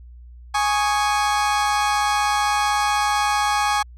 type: chord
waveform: 35% pulse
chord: Ab suspended fourth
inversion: none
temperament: equal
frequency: 830.6 / 1108.7 / 1244.5 Hz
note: Ab5 / Db6 / Eb6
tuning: 0 / 0 / 0 cents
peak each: -18 / -23 / -24 dBFS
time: 0.54-3.83 s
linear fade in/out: 10 ms
effects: added 60 Hz sine -39 dBFS peak until 3.97 s + low-pass 9000 Hz 12 dB/octave